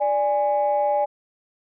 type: tone pair together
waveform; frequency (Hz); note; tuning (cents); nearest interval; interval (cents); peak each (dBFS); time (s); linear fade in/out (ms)
sine; 587.3 / 826.7; D5 / G#5; 0 / -8; tritone; 592; -20; 0-1.06; 20
effects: tanh soft clip ceiling -12 dBFS